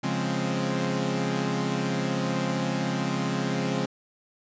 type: chord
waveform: sawtooth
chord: Db major seventh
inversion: none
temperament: equal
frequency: 138.59 / 174.61 / 207.7 / 261.6 Hz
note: Db3 / F3 / Ab3 / C4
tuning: 0 / 0 / 0 / 0 cents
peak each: -27 dBFS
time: 0.03-3.86 s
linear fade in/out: 10 ms
effects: resampled to 16000 Hz